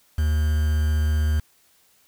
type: tone with quantisation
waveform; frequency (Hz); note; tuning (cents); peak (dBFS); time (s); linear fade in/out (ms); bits
triangle; 76.3; D#2; -33; -16; 0.18-1.4; 5; 6
effects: white hiss -60 dBFS RMS until 2.07 s